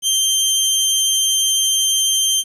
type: tone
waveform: 20% pulse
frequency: 3147 Hz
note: G7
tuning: 6 cents sharp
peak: -9 dBFS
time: 0.02-2.44 s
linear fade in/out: 50 ms
effects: resampled to 32000 Hz + 8-bit